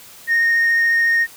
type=tone with vibrato; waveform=sine; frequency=1850 Hz; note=A#6; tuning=14 cents flat; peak=-11 dBFS; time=0.27-1.27 s; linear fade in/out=50 ms; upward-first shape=sine; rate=14 Hz; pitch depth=10 cents each way; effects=tanh soft clip ceiling -11 dBFS + white hiss -42 dBFS RMS until 1.36 s